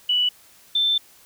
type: tone pair in turn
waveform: sine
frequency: 2957 / 3549 Hz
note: F#7 / A7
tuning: -2 / +14 cents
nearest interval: minor third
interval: 316 cents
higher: second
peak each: -17 dBFS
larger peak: neither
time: 0.09-0.29 / 0.75-0.98 s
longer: second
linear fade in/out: 5 ms
effects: white hiss -52 dBFS RMS until 1.25 s